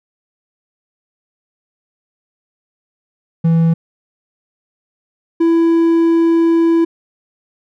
triangle tone pair in turn, 164.81 / 332.3 Hz, E3 / E4, 0 / +14 cents, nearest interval octave, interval 1214 cents, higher second, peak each -7 dBFS, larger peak neither, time 3.44-3.74 / 5.4-6.85 s, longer second, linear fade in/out 10 ms, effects none

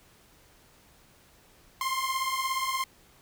sawtooth beating tone pair, 1046.5 / 1063.5 Hz, C6 / C6, 0 / +28 cents, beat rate 17 Hz, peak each -27 dBFS, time 1.81-2.84 s, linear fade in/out 2 ms, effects pink hiss -59 dBFS RMS until 3.21 s

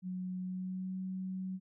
sine tone with pitch glide, 183.7 to 187.45 Hz, F#3 to F#3, -12 to +23 cents, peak -36 dBFS, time 0.02-1.6 s, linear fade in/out 50 ms, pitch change +35 cents, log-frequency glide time 0.4-0.98 s, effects none

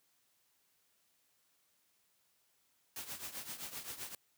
white noise with tremolo, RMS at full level -42 dBFS, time 2.96-4.15 s, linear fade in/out 2 ms, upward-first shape triangle, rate 7.7 Hz, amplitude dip 80%, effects white hiss -75 dBFS RMS until 4.37 s + high-pass 60 Hz 12 dB/octave

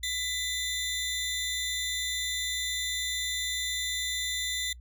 25% pulse tone pair together, 2000 / 3569 Hz, B6 / A7, +21 / +24 cents, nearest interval minor seventh, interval 1003 cents, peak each -30 / -28 dBFS, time 0.03-4.73 s, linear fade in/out 5 ms, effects noise-tail reverb RT60 0.1 s tail -25 dB re dry + added 60 Hz sine -45 dBFS peak until 4.8 s

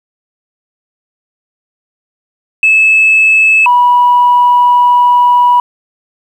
sine tone pair in turn, 2606 / 976.1 Hz, E7 / B5, -20 / -21 cents, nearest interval octave + perfect fourth, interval 1701 cents, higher first, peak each -3 dBFS, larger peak neither, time 2.63-3.66 / 3.66-5.6 s, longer second, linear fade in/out 2 ms, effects tanh soft clip ceiling 0 dBFS + 7-bit

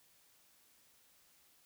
silence, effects white hiss -68 dBFS RMS until 1.65 s

